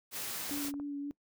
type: high-pass noise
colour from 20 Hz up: white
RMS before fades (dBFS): -39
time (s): 0.11-0.72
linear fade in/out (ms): 50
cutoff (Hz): 100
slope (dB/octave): 48
type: clicks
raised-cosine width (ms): 1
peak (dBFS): -34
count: 7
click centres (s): 0.496 / 0.542 / 0.574 / 0.649 / 0.685 / 0.74 / 0.799
type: tone with vibrato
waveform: sine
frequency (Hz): 285.8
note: D4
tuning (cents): -47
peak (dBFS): -35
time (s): 0.51-1.11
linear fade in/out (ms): 0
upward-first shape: sine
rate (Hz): 3.7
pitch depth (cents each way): 16
effects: noise-tail reverb RT60 0.1 s tail -22 dB re dry